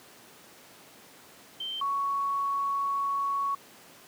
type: tone pair in turn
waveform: sine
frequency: 3123 / 1113.8 Hz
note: G7 / C#6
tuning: -7 / +8 cents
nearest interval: octave + tritone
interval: 1785 cents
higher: first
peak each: -32 / -26 dBFS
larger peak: second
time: 1.6-1.81 / 1.81-3.55 s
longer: second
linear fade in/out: 5 ms
effects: pink hiss -52 dBFS RMS until 4.07 s + high-pass 200 Hz 12 dB/octave